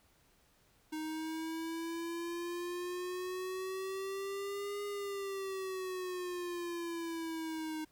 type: exponential two-way sweep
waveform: square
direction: up then down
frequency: 310.2 to 409.2 to 310.2 Hz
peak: -38 dBFS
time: 0.92-7.85 s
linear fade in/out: 10 ms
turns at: 4.84 s
effects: pink hiss -69 dBFS RMS until 7.91 s